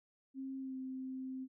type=tone with pitch glide; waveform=sine; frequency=266.9 to 261 Hz; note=C4 to C4; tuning=+35 to -4 cents; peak=-40 dBFS; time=0.34-1.48 s; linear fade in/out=50 ms; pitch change=-39 cents; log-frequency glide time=0.59-0.76 s; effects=none